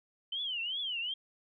sine tone with vibrato, 3044 Hz, F#7, 48 cents sharp, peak -33 dBFS, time 0.32-1.14 s, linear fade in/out 5 ms, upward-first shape triangle, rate 2.6 Hz, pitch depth 230 cents each way, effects none

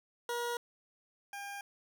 20% pulse tone pair in turn, 477.7 / 803.4 Hz, A#4 / G5, +42 / +42 cents, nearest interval major sixth, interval 900 cents, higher second, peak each -29 / -36 dBFS, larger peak first, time 0.29-0.57 / 1.33-1.61 s, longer neither, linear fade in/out 2 ms, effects none

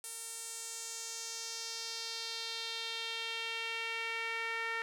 sawtooth tone with band-pass filter sweep, 455.7 Hz, A#4, 39 cents flat, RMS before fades -40 dBFS, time 0.04-4.82 s, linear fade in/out 0 ms, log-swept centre 9400 to 1900 Hz, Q 2.5, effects none

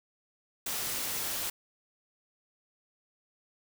white noise, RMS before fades -34 dBFS, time 0.66-1.5 s, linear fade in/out 5 ms, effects none

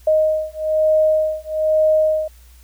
sine beating tone pair, 622.3 / 623.4 Hz, D#5 / D#5, 0 / +3 cents, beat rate 1.1 Hz, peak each -17 dBFS, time 0.07-2.28 s, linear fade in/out 5 ms, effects added 60 Hz sine -43 dBFS peak until 2.63 s + white hiss -53 dBFS RMS until 2.63 s

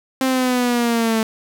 sawtooth linear sweep, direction down, 264.1 to 220 Hz, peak -12 dBFS, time 0.21-1.23 s, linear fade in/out 2 ms, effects 9-bit

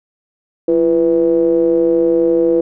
triangle ring-modulated tone, 78.2 Hz, D#2, 9 cents sharp, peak -5 dBFS, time 0.68-2.61 s, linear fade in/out 5 ms, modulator 417 Hz, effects none

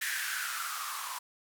violet noise with band-pass filter sweep, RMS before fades -36 dBFS, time 0.01-1.19 s, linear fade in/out 10 ms, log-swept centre 1800 to 990 Hz, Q 7, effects none

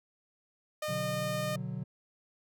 sawtooth tone, 610 Hz, D#5, 34 cents flat, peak -29 dBFS, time 0.82-1.56 s, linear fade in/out 5 ms
triangle chord, B minor, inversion none, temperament equal, 123.47 / 146.83 / 185 Hz, B2 / D3 / F#3, 0 / 0 / 0 cents, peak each -37 dBFS, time 0.88-1.84 s, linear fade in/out 10 ms
effects none

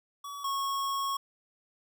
square tone pair in turn, 1135 / 1098.9 Hz, C#6 / C#6, +41 / -15 cents, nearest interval minor second, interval 56 cents, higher first, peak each -39 / -30 dBFS, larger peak second, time 0.24-0.44 / 0.44-1.17 s, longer second, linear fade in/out 5 ms, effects none

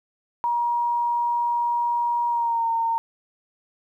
sine tone with pitch glide, 951 to 916 Hz, A#5 to A#5, +34 to -31 cents, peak -20 dBFS, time 0.44-2.98 s, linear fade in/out 0 ms, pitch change -65 cents, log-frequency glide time 2.28-2.67 s, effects 10-bit

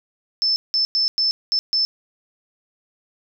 sine tone bursts at uneven times, 5274 Hz, E8, in tune, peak -16 dBFS, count 6, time 0.42-0.56 / 0.74-0.85 / 0.95-1.08 / 1.18-1.31 / 1.52-1.59 / 1.73-1.85 s, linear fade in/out 0 ms, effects none

